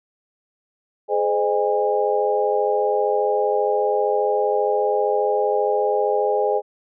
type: tone cluster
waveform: sine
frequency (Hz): 421 / 514 / 609 / 814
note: G#4 / C5 / D#5 / G#5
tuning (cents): +24 / -31 / -37 / -35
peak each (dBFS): -21 / -23 / -24 / -23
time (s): 1.08-6.62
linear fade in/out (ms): 50
effects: none